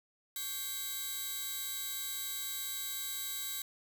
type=tone cluster; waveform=5% pulse; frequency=1123 / 1583 / 2086 / 3864 Hz; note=C#6 / G6 / C7 / B7; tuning=+22 / +17 / -6 / -39 cents; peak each=-38 / -35 / -38 / -30 dBFS; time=0.36-3.62 s; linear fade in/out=2 ms; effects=11-bit